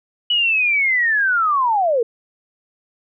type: linear sweep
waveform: sine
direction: down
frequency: 2960 to 440 Hz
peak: -14 dBFS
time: 0.3-2.03 s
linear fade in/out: 5 ms
effects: none